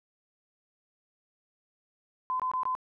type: tone bursts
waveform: sine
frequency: 1021 Hz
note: C6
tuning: 43 cents flat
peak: -27 dBFS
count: 4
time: 2.3-2.751 s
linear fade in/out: 0 ms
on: 97 ms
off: 21 ms
effects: none